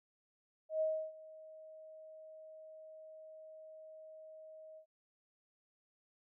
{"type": "tone with ADSR envelope", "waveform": "sine", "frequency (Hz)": 630, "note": "D#5", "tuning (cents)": 21, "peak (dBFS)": -30, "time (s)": [0.69, 4.86], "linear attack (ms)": 120, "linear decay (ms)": 310, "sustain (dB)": -21, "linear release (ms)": 87, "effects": []}